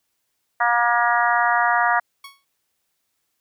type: harmonic tone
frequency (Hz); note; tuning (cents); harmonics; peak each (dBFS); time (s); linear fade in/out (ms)
237.9; A#3; +35; 3 / 4 / 5 / 6 / 7 / 8; -21 / -22 / -23 / -24 / -24 / -25; 0.6-2; 10
type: tone with exponential decay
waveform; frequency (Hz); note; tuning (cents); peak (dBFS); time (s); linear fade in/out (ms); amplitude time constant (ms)
15% pulse; 1108.7; C#6; 0; -28; 2.24-2.45; 5; 45
effects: white hiss -73 dBFS RMS until 3.4 s